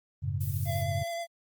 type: chord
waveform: sine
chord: F# minor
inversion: none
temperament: equal with one note detuned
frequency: 92.5 / 107.24 / 138.59 Hz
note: F#2 / A2 / C#3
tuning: 0 / -44 / 0 cents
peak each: -32 / -34 / -33 dBFS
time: 0.22-1.04 s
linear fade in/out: 20 ms
type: noise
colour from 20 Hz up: violet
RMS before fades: -41 dBFS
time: 0.4-0.83 s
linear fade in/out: 10 ms
type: tone with vibrato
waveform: square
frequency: 679 Hz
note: F5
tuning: 49 cents flat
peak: -33 dBFS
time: 0.65-1.27 s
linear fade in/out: 50 ms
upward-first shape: square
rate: 9.5 Hz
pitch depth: 13 cents each way
effects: Opus 24 kbps